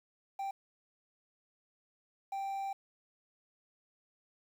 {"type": "tone bursts at uneven times", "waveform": "triangle", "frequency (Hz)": 784, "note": "G5", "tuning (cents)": 0, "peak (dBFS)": -33, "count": 2, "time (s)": [[0.39, 0.51], [2.32, 2.73]], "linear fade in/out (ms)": 5, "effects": ["10-bit"]}